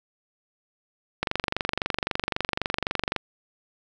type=click train; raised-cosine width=0.3 ms; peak=-8 dBFS; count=47; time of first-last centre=1.23-3.163 s; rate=23.8 Hz; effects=none